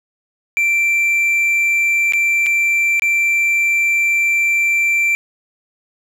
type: tone with dropouts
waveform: triangle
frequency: 2349 Hz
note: D7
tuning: in tune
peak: -11 dBFS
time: 0.57-5.15 s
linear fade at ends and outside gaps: 0 ms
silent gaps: 2.123-2.135 / 2.462-2.466 / 2.996-3.021 s
effects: none